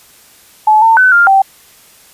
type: tone with pitch steps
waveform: sine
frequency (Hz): 860 / 902 / 1510 / 1400 / 777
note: A5 / A5 / F#6 / F6 / G5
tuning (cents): -40 / +43 / +35 / +4 / -16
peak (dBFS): -4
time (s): 0.67-1.42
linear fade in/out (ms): 5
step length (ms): 150
effects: white hiss -43 dBFS RMS until 2.13 s + resampled to 32000 Hz